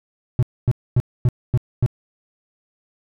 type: tone bursts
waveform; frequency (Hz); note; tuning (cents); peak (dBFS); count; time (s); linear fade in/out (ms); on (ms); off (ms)
triangle; 123.47; B2; 0; -10; 6; 0.39-1.862; 0; 37; 250
effects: none